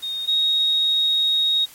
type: tone pair in turn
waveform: sine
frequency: 3705 / 3757 Hz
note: A#7 / A#7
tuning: -11 / +13 cents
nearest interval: unison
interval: 24 cents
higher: second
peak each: -24 / -16 dBFS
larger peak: second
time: 0.02-0.27 / 0.27-1.66 s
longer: second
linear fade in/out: 20 ms
effects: white hiss -45 dBFS RMS until 1.74 s + MP3 64 kbps